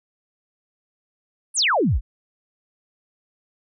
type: exponential sweep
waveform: sine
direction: down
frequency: 10548 to 36.64 Hz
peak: -16 dBFS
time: 1.54-2.01 s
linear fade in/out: 50 ms
effects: none